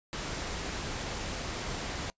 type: noise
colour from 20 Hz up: pink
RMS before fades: -36 dBFS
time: 0.13-2.1 s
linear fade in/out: 0 ms
effects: noise-tail reverb RT60 0.1 s tail -24 dB re dry + resampled to 16000 Hz